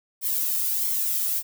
violet noise with flanger, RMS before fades -25 dBFS, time 0.21-1.43 s, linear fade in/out 50 ms, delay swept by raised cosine 0.91 to 1.64 ms, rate 1.5 Hz, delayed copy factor +0.6, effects none

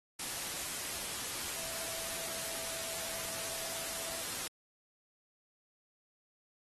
sine tone in noise, 659.3 Hz, E5, in tune, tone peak -49 dBFS, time 1.57-4.22 s, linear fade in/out 5 ms, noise white, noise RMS -39 dBFS, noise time 0.19-4.48 s, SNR -13 dB, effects AAC 32 kbps

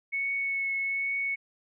sine tone with vibrato, 2207 Hz, C#7, 8 cents flat, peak -27 dBFS, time 0.12-1.36 s, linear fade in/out 20 ms, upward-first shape triangle, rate 1.2 Hz, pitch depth 14 cents each way, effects none

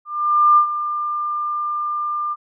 sine tone with ADSR envelope, 1197 Hz, D6, 33 cents sharp, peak -8 dBFS, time 0.05-2.36 s, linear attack 520 ms, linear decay 91 ms, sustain -12 dB, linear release 39 ms, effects none

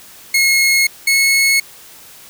sawtooth tone pair in turn, 2166 / 2187 Hz, C#7 / C#7, -41 / -24 cents, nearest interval unison, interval 17 cents, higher second, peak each -7 dBFS, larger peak neither, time 0.34-0.87 / 1.07-1.6 s, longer neither, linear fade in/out 5 ms, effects white hiss -40 dBFS RMS until 2.29 s

